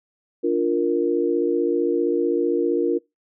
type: chord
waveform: sine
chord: Bb major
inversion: first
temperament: equal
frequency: 293.7 / 349.2 / 466.2 Hz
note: D4 / F4 / Bb4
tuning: 0 / 0 / 0 cents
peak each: -24 / -21 / -22 dBFS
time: 0.43-2.99 s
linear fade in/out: 20 ms
effects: noise-tail reverb RT60 0.2 s tail -24 dB re dry